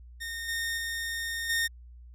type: tone with level steps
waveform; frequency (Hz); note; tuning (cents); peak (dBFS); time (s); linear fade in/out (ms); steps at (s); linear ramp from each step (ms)
sawtooth; 1836; A#6; -27; -31 / -26 / -28 / -22; 0.2-1.68; 20; 0.48 / 0.77 / 1.49; 10
effects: added 60 Hz sine -46 dBFS peak until 2.14 s + resampled to 32000 Hz